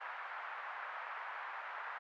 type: band-pass noise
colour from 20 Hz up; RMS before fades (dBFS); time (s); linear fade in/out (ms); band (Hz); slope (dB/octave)
white; -45; 0-1.99; 20; 790 to 1700; 24
effects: none